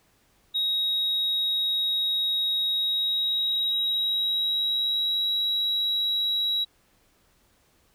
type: tone with pitch glide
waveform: sine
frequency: 3789 to 3875 Hz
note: A#7 to B7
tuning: +27 to -34 cents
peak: -21 dBFS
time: 0.54-6.65 s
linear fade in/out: 20 ms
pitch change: +39 cents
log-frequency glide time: 2.67-5.32 s
effects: tanh soft clip ceiling -20 dBFS + pink hiss -64 dBFS RMS until 7.94 s